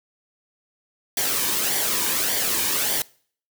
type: noise with flanger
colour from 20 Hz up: white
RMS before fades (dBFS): -23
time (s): 1.17-3.02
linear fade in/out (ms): 2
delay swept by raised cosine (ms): 0.75 to 1.52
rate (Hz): 1.7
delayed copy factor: -0.55
effects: noise-tail reverb RT60 0.5 s tail -23 dB re dry